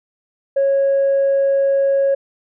sine tone, 550 Hz, C#5, 14 cents flat, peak -11 dBFS, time 0.56-2.15 s, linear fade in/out 10 ms, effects tanh soft clip ceiling -10 dBFS

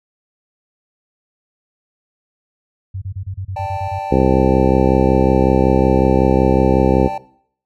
sine tone bursts, 95.5 Hz, G2, 45 cents flat, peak -22 dBFS, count 10, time 2.94-3.991 s, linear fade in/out 10 ms, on 79 ms, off 29 ms
triangle chord, D suspended fourth, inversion none, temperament just, 587.3 / 783.1 / 881 Hz, D5 / G5 / A5, 0 / -2 / +2 cents, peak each -27 / -22 / -24 dBFS, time 3.56-7.18 s, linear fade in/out 5 ms
harmonic tone, 65.41 Hz, C2, in tune, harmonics 1 / 2 / 3 / 4 / 5 / 6 / 7 / 8, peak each -19 / -19 / -19 / -19 / -19 / -19 / -19 / -19 dBFS, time 4.11-7.08 s, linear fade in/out 10 ms
effects noise-tail reverb RT60 0.6 s tail -19 dB re dry

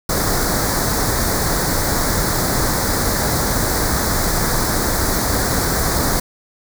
pink band-stop noise, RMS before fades -18 dBFS, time 0.09-6.2 s, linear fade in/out 5 ms, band 2000 to 4000 Hz, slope 48 dB/octave, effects none

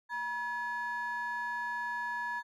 triangle ring-modulated tone, 1332 Hz, E6, 18 cents sharp, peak -27 dBFS, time 0.09-2.43 s, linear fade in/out 50 ms, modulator 371 Hz, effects tanh soft clip ceiling -28 dBFS

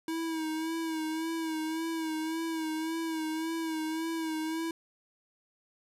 square tone with vibrato, 321.4 Hz, E4, 44 cents flat, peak -32 dBFS, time 0.08-4.71 s, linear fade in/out 2 ms, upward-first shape sine, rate 1.8 Hz, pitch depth 42 cents each way, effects resampled to 32000 Hz + 11-bit

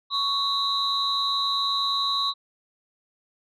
sine tone cluster, 1112 / 3795 / 4006 Hz, C#6 / A#7 / B7, +5 / +30 / +24 cents, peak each -26 dBFS, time 0.1-2.34 s, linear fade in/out 50 ms, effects tanh soft clip ceiling -14 dBFS

